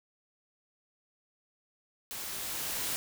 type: noise with level ramp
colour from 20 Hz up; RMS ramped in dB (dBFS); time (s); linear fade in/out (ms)
white; -40 to -33; 2.11-2.96; 0
effects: none